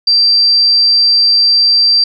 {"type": "tone", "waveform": "sine", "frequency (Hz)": 4699, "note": "D8", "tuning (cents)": 0, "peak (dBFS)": -6, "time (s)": [0.07, 2.04], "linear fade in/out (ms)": 5, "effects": []}